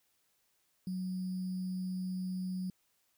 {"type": "tone with sample-and-hold", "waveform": "sine", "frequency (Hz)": 184.7, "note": "F#3", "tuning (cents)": -3, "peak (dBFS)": -34, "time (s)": [0.87, 2.7], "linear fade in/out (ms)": 2, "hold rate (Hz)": 4900, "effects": ["white hiss -75 dBFS RMS until 3.17 s"]}